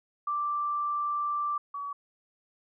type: tone pair in turn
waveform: sine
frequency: 1174.7 / 1136.7 Hz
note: D6 / C#6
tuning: 0 / +43 cents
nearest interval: minor second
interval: 57 cents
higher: first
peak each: -27 / -33 dBFS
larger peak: first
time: 0.27-1.58 / 1.74-1.93 s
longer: first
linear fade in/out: 5 ms
effects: none